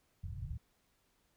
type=low-pass noise; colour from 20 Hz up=white; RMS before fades=-42 dBFS; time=0.23-0.58 s; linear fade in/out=10 ms; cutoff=140 Hz; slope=48 dB/octave; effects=pink hiss -75 dBFS RMS until 1.36 s